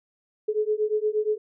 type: beating tone pair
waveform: sine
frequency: 422.6 / 431.1 Hz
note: G#4 / A4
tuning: +30 / -35 cents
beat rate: 8.5 Hz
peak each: -25 dBFS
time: 0.48-1.38 s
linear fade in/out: 10 ms
effects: none